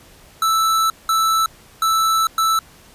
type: tone bursts at uneven times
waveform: square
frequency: 1318.5 Hz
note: E6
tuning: in tune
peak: -15 dBFS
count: 4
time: 0.42-0.9 / 1.09-1.46 / 1.82-2.27 / 2.38-2.59 s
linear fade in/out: 2 ms
effects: pink hiss -47 dBFS RMS until 2.94 s + resampled to 32000 Hz